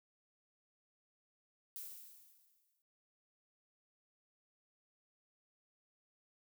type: noise with exponential decay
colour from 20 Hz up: violet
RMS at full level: -45 dBFS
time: 1.76-2.82 s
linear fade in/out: 0 ms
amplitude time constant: 230 ms
effects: none